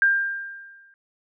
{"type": "tone with exponential decay", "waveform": "sine", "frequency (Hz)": 1595, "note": "G6", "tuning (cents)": 30, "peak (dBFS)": -13, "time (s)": [0.02, 0.94], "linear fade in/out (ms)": 1, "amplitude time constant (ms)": 200, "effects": []}